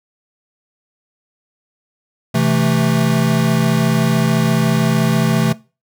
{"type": "chord", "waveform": "square", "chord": "A minor", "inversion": "first", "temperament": "equal", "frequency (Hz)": [130.81, 164.81, 220], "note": ["C3", "E3", "A3"], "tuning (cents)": [0, 0, 0], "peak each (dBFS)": -18, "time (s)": [2.34, 5.53], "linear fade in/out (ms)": 10, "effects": ["noise-tail reverb RT60 0.3 s tail -20 dB re dry"]}